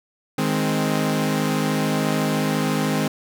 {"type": "chord", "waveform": "sawtooth", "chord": "Ab major", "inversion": "second", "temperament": "equal", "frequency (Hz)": [155.56, 207.7, 261.6], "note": ["Eb3", "Ab3", "C4"], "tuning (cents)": [0, 0, 0], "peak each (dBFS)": -20, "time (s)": [0.38, 3.08], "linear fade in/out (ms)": 5, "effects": []}